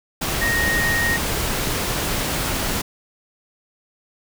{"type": "tone in noise", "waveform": "sine", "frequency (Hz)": 1864.7, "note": "A#6", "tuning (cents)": 0, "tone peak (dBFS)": -19, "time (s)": [0.41, 1.17], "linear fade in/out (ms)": 10, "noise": "pink", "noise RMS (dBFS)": -23, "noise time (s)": [0.21, 2.82], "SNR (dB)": 1, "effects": []}